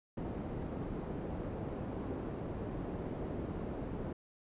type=low-pass noise; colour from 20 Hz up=white; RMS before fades=-40 dBFS; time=0.17-4.13 s; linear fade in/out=5 ms; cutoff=370 Hz; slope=12 dB/octave; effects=resampled to 8000 Hz